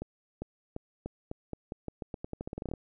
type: accelerating click train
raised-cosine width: 2 ms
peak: -23 dBFS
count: 21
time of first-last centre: 0.02-2.737 s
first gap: 400 ms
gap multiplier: 0.86
effects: none